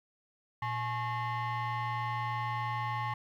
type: tone with frequency modulation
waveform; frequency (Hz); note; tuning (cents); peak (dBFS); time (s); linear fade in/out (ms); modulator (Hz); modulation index
sine; 118.4; A#2; +27; -29; 0.62-3.14; 5; 970; 1.5
effects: tanh soft clip ceiling -30 dBFS + 11-bit